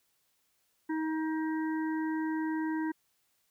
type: harmonic tone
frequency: 315.9 Hz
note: D#4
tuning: 26 cents sharp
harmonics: 1 / 3 / 5 / 6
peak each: -30 / -40 / -44 / -46 dBFS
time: 0.89-2.92 s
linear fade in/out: 10 ms
effects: white hiss -74 dBFS RMS until 3.5 s